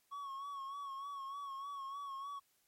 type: tone with vibrato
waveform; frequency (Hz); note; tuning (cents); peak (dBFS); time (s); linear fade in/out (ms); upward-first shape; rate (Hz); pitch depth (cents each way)
triangle; 1108.7; C#6; 0; -40; 0.11-2.4; 20; sine; 3.3; 49
effects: white hiss -75 dBFS RMS until 2.67 s + MP3 64 kbps